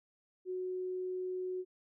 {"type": "tone", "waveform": "sine", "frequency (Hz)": 368.2, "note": "F#4", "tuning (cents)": -8, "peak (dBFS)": -35, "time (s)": [0.45, 1.65], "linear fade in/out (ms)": 50, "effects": []}